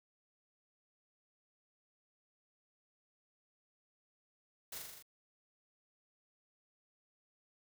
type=noise with echo; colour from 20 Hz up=white; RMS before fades=-45 dBFS; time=4.72-4.78 s; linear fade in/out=5 ms; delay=41 ms; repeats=6; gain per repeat=-2 dB; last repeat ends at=5.026 s; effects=none